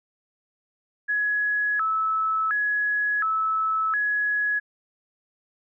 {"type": "tone with vibrato", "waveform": "sine", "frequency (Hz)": 1480, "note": "F#6", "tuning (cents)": 0, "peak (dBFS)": -21, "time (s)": [1.08, 4.6], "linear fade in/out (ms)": 20, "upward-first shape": "square", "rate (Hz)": 0.7, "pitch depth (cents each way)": 220, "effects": []}